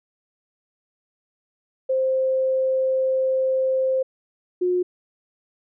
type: tone pair in turn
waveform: sine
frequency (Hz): 524 / 360.4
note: C5 / F#4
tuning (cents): +2 / -45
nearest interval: tritone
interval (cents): 647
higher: first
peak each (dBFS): -18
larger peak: neither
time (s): 1.89-4.03 / 4.61-4.83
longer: first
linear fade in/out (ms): 10
effects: none